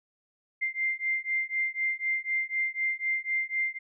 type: beating tone pair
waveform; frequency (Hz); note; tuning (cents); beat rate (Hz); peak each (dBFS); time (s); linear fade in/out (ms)
sine; 2093 / 2097; C7 / C7; 0 / +3; 4; -30; 0.61-3.79; 20
effects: none